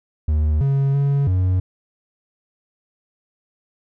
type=tone with pitch steps; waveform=triangle; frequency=76.3 / 137.7 / 140.4 / 92.3 Hz; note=D#2 / C#3 / C#3 / F#2; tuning=-33 / -11 / +22 / -4 cents; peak=-13 dBFS; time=0.28-1.6 s; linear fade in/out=5 ms; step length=330 ms; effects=none